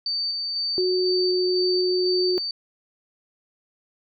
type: tone with tremolo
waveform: sine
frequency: 4588 Hz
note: D8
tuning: 41 cents flat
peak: -23 dBFS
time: 0.06-2.51 s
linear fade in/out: 2 ms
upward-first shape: square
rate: 2 Hz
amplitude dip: 25%
type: tone with pitch glide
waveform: sine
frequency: 367.8 to 365.5 Hz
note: F#4 to F#4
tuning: -10 to -21 cents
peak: -20 dBFS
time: 0.78-2.38 s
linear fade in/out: 0 ms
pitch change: -11 cents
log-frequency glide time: 1.01-1.33 s
effects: none